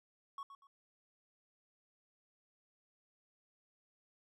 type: tone with echo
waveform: triangle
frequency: 1108.7 Hz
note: C#6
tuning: in tune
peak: -40 dBFS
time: 0.38-0.43 s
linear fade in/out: 2 ms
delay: 120 ms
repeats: 2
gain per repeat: -10 dB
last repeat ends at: 0.67 s
effects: none